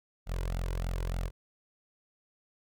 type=tone with flanger; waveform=sawtooth; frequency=43.65 Hz; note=F1; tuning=in tune; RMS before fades=-33 dBFS; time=0.26-1.31 s; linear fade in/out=50 ms; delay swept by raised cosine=1.4 to 2.04 ms; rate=3.3 Hz; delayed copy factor=+0.75; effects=none